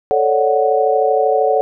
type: chord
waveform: sine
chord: D major seventh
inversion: second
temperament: equal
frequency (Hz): 440 / 554.4 / 587.3 / 740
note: A4 / C#5 / D5 / F#5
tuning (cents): 0 / 0 / 0 / 0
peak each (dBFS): -16 / -17 / -21 / -16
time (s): 0.11-1.61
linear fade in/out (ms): 0
effects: none